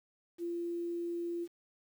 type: tone with quantisation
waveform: sine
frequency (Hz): 343.2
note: F4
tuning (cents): -30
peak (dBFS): -34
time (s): 0.38-1.48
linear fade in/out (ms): 50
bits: 10
effects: none